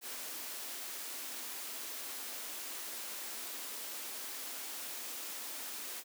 white high-pass noise, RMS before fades -43 dBFS, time 0.01-6.04 s, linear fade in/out 50 ms, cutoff 220 Hz, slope 96 dB/octave, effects none

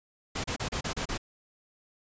pink noise bursts, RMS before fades -32 dBFS, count 7, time 0.35-1.179 s, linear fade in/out 10 ms, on 91 ms, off 32 ms, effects resampled to 16000 Hz

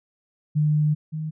sine tone pair in turn, 151.1 / 155.98 Hz, D3 / D#3, +50 / +5 cents, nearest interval minor second, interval 55 cents, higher second, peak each -17 / -26 dBFS, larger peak first, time 0.55-0.95 / 1.12-1.31 s, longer first, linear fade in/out 20 ms, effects none

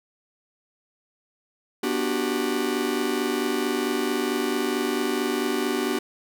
45% pulse chord, G major seventh, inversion first, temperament just, 245 / 294 / 367.5 / 392 Hz, B3 / D4 / F#4 / G4, -14 / +2 / -12 / 0 cents, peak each -29 dBFS, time 1.83-5.99 s, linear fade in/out 5 ms, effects none

